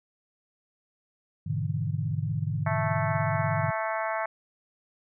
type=chord; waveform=sine; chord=E dominant seventh; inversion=first; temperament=just; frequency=103.01 / 123.61 / 148.33 / 164.81 Hz; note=G#2 / B2 / D3 / E3; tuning=-14 / +2 / +18 / 0 cents; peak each=-31 / -33 / -30 / -35 dBFS; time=1.46-3.71 s; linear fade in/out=10 ms
type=harmonic tone; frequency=220 Hz; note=A3; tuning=in tune; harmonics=3 / 4 / 5 / 6 / 7 / 8 / 9 / 10; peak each=-31 / -33 / -35 / -37 / -38 / -39 / -40 / -41 dBFS; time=2.66-4.26 s; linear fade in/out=5 ms
effects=none